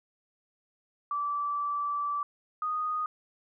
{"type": "tone pair in turn", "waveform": "sine", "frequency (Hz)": [1161, 1239.4], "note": ["D6", "D#6"], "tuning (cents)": [-20, -7], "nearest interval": "minor second", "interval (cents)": 113, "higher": "second", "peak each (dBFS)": -28, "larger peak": "neither", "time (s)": [[1.11, 2.23], [2.62, 3.06]], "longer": "first", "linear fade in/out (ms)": 2, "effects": []}